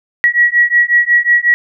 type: beating tone pair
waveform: sine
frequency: 1917 / 1922.5 Hz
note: A#6 / B6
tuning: +48 / -47 cents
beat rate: 5.5 Hz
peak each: -11 dBFS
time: 0.24-1.54 s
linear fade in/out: 0 ms
effects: none